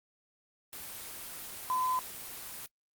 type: tone in noise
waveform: sine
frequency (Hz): 1017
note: C6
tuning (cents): -50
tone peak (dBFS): -28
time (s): 1.7-1.99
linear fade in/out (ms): 0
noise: white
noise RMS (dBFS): -43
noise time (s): 0.73-2.66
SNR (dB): +12
effects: noise-tail reverb RT60 0.1 s tail -25 dB re dry + Opus 24 kbps